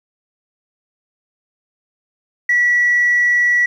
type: tone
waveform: sine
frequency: 1943 Hz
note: B6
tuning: 29 cents flat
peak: -10 dBFS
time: 2.49-3.66 s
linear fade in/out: 5 ms
effects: tanh soft clip ceiling -7 dBFS + 8-bit